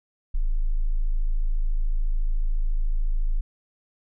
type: tone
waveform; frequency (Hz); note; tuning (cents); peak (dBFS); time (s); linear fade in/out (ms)
sine; 26.99; A0; -32; -19; 0.34-3.41; 10
effects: none